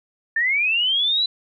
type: linear sweep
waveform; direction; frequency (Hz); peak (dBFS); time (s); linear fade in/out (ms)
sine; up; 1760 to 4010; -17; 0.36-1.26; 5
effects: none